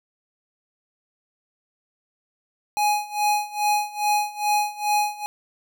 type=tone with tremolo; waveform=square; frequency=834 Hz; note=G#5; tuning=7 cents sharp; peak=-18 dBFS; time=2.77-5.26 s; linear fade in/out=0 ms; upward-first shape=sine; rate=2.4 Hz; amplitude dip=90%; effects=none